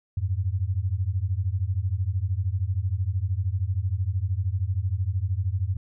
sine beating tone pair, 88 / 101 Hz, F2 / G#2, +14 / -48 cents, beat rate 13 Hz, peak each -26 dBFS, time 0.17-5.77 s, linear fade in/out 5 ms, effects none

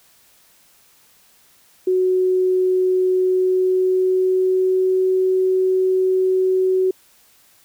sine tone with pitch glide, 370 to 374.1 Hz, F#4 to F#4, 0 to +19 cents, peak -14 dBFS, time 1.87-6.91 s, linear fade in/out 5 ms, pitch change +19 cents, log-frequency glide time 3.13-5.05 s, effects white hiss -54 dBFS RMS until 7.64 s

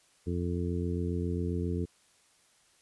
harmonic tone, 87.4 Hz, F2, 2 cents sharp, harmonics 1 / 2 / 3 / 4 / 5, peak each -32 / -35 / -37 / -38 / -39 dBFS, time 0.26-1.86 s, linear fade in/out 20 ms, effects white hiss -65 dBFS RMS until 2.81 s + resampled to 24000 Hz

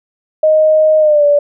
sine tone with pitch glide, 622.3 to 580.6 Hz, D#5 to D5, 0 to -20 cents, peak -6 dBFS, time 0.43-1.39 s, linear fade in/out 5 ms, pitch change -120 cents, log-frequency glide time 0.99-1.25 s, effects none

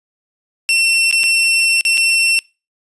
sawtooth tone with dropouts, 2706 Hz, E7, 45 cents sharp, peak -8 dBFS, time 0.69-2.39 s, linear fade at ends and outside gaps 0 ms, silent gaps 1.112-1.126 / 1.234-1.239 / 1.81-1.851 / 1.973-1.978 s, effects noise-tail reverb RT60 0.3 s tail -25 dB re dry + resampled to 24000 Hz

